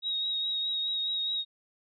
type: tone with vibrato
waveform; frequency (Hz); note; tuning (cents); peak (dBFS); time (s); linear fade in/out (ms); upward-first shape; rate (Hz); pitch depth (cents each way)
sine; 3786; A#7; +26; -28; 0.02-1.45; 50; triangle; 4.8; 28
effects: none